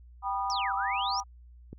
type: chord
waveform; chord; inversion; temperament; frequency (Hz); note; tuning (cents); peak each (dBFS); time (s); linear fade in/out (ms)
sine; G augmented; none; just; 784 / 980 / 1225; G5 / B5 / D#6; 0 / -14 / -27; -32 / -32 / -34; 0.22-1.24; 50
type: exponential two-way sweep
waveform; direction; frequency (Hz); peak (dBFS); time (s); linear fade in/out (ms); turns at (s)
sine; down then up; 5880 to 1143 to 5880; -32; 0.5-1.2; 0; 0.74
type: click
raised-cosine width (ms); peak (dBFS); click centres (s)
3; -28; 1.73
effects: added 60 Hz sine -49 dBFS peak until 1.78 s